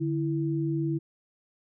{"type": "tone pair together", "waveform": "sine", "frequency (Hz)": [147.15, 329.2], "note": ["D3", "E4"], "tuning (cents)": [4, -2], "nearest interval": "octave + major second", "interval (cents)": 1394, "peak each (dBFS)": -28, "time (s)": [0, 0.99], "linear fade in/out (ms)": 20, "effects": []}